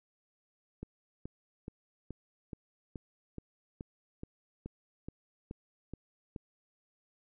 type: click train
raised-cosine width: 3 ms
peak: -28 dBFS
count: 14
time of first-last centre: 0.83-6.362 s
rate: 2.35 Hz
effects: none

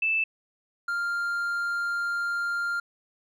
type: tone pair in turn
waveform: sine / triangle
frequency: 2637 / 1396.9 Hz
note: E7 / F6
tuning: 0 / 0 cents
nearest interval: major seventh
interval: 1100 cents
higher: first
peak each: -22 / -24 dBFS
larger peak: first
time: 0.02-0.24 / 0.88-2.8 s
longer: second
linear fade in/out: 5 ms
effects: none

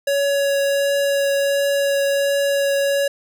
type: tone with vibrato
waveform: square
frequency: 560 Hz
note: C#5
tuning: 18 cents sharp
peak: -17 dBFS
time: 0.07-3.08 s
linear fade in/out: 5 ms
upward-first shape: triangle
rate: 1.4 Hz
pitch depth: 9 cents each way
effects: none

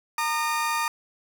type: tone pair together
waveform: 30% pulse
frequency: 922.8 / 1215 Hz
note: A#5 / D#6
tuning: -18 / -42 cents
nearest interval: perfect fourth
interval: 476 cents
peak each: -24 dBFS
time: 0.18-0.88 s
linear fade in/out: 2 ms
effects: none

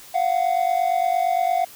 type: tone pair together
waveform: triangle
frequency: 691.3 / 740 Hz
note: F5 / F#5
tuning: -18 / 0 cents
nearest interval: minor second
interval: 118 cents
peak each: -19 dBFS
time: 0.14-1.65 s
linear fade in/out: 10 ms
effects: white hiss -44 dBFS RMS until 1.75 s

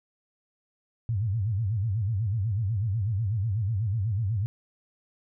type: tone with vibrato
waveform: sine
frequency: 105.1 Hz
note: G#2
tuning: 21 cents sharp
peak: -24 dBFS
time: 1.09-4.46 s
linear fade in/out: 0 ms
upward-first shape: sine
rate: 8.1 Hz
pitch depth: 210 cents each way
effects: none

